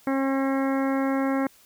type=harmonic tone; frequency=270 Hz; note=C#4; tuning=45 cents flat; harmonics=1 / 2 / 3 / 4 / 5 / 6 / 7 / 8; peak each=-23 / -29 / -33 / -35 / -37 / -39 / -40 / -41 dBFS; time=0.07-1.47 s; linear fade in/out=2 ms; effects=white hiss -56 dBFS RMS until 1.65 s